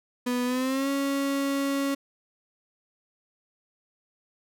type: tone with pitch glide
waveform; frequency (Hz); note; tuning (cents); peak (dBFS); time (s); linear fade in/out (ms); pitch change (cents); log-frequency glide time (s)
35% pulse; 246.9 to 277.1; B3 to C#4; 0 to -1; -23; 0.26-1.95; 10; +199; 0.45-0.89
effects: none